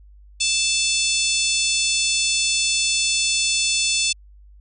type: harmonic tone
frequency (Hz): 880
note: A5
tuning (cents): 0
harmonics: 3 / 4 / 5 / 6 / 7 / 8 / 9 / 10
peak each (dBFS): -24 / -25 / -26 / -27 / -27 / -28 / -29 / -29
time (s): 0.4-4.13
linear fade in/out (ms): 10
effects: added 50 Hz sine -44 dBFS peak until 4.6 s